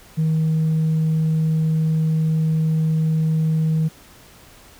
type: tone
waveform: sine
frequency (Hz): 158.5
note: D#3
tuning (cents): +32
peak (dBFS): -14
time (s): 0.17-3.89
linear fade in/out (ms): 20
effects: tanh soft clip ceiling -14 dBFS + pink hiss -47 dBFS RMS until 4.79 s